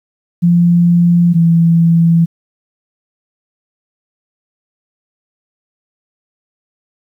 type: tone pair in turn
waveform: sine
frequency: 172.8 / 167.01 Hz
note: F3 / E3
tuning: -18 / +23 cents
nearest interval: minor second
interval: 59 cents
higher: first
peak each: -6 dBFS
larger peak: neither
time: 0.42-1.34 / 1.34-2.26 s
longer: neither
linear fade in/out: 20 ms
effects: 8-bit